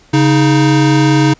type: tone pair together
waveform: square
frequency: 139.2 / 312.3 Hz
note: C#3 / D#4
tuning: +8 / +7 cents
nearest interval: octave + major second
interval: 1399 cents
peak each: -11 dBFS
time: 0.13-1.34 s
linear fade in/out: 10 ms
effects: pink hiss -47 dBFS RMS until 1.39 s + resampled to 16000 Hz